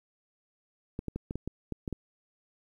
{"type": "clicks", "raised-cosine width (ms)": 3, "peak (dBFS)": -21, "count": 9, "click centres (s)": [0.991, 1.083, 1.16, 1.309, 1.356, 1.476, 1.723, 1.878, 1.927], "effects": ["10-bit"]}